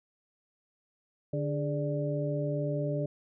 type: harmonic tone with a mistuned harmonic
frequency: 146.83 Hz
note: D3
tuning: in tune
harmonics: 1 / 2 / 3 / 4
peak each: -31 / -37 / -37 / -34 dBFS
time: 1.33-3.06 s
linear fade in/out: 5 ms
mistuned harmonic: 3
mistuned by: -99 cents
effects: none